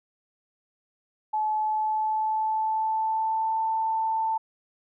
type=tone with pitch glide; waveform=sine; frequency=860 to 888.3 Hz; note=A5 to A5; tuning=-40 to +16 cents; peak=-23 dBFS; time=1.33-4.38 s; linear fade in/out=10 ms; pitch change=+56 cents; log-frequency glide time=1.55-3.6 s; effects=none